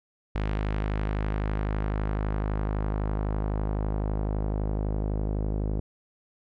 sawtooth tone with low-pass filter sweep, 51.91 Hz, G#1, in tune, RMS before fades -28 dBFS, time 0.35-5.8 s, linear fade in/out 5 ms, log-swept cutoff 2700 to 490 Hz, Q 1, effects none

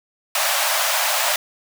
pink high-pass noise, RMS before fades -20 dBFS, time 0.35-1.36 s, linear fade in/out 2 ms, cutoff 570 Hz, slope 96 dB/octave, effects none

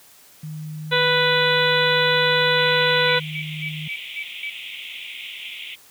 sine tone, 154.6 Hz, D#3, 11 cents flat, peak -29 dBFS, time 0.43-3.88 s, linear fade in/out 5 ms
harmonic tone, 493.9 Hz, B4, in tune, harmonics 1 / 2 / 3 / 4 / 5 / 6 / 7 / 8, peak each -21 / -25 / -22 / -25 / -27 / -29 / -24 / -26 dBFS, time 0.91-3.2 s, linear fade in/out 20 ms
white band-pass noise, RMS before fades -35 dBFS, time 2.57-5.76 s, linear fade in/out 20 ms, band 2100 to 3500 Hz, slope 96 dB/octave
sine tone bursts, 2300 Hz, D7, 37 cents flat, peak -27 dBFS, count 6, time 3.08-4.5 s, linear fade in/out 2 ms, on 70 ms, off 200 ms
effects white hiss -50 dBFS RMS until 5.9 s + high-pass 80 Hz 12 dB/octave

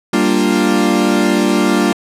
40% pulse chord, G minor seventh, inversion none, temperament equal, 196 / 233.1 / 293.7 / 349.2 Hz, G3 / Bb3 / D4 / F4, 0 / 0 / 0 / 0 cents, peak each -16 dBFS, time 0.13-1.93 s, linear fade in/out 5 ms, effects low-pass 11000 Hz 12 dB/octave

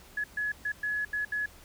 sine tone bursts at uneven times, 1694 Hz, G#6, 34 cents sharp, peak -28 dBFS, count 6, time 0.17-0.24 / 0.37-0.52 / 0.65-0.72 / 0.83-1.05 / 1.13-1.25 / 1.32-1.46 s, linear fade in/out 5 ms, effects added 66 Hz sine -59 dBFS peak until 1.64 s + pink hiss -54 dBFS RMS until 1.64 s

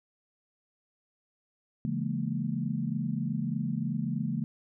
sine chord, A# half-diminished seventh, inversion first, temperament just, 139.85 / 167.82 / 209.8 / 233.1 Hz, C#3 / E3 / G#3 / A#3, +16 / +31 / +18 / 0 cents, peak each -34 dBFS, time 1.85-4.44 s, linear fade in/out 0 ms, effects none

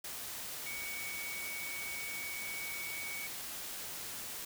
sine tone in noise, 2246 Hz, C#7, 22 cents sharp, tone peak -41 dBFS, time 0.66-3.27 s, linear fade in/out 5 ms, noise white, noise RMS -43 dBFS, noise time 0.04-4.45 s, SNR -1 dB, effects none

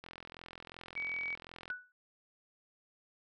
click train, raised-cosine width 0.3 ms, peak -31 dBFS, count 72, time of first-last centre 0.04-1.703 s, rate 42.7 Hz
sine tone, 2270 Hz, C#7, 41 cents sharp, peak -35 dBFS, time 0.96-1.35 s, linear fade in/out 5 ms
sine tone with exponential decay, 1480 Hz, F#6, in tune, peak -33 dBFS, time 1.7-1.92 s, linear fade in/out 1 ms, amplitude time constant 46 ms
effects none

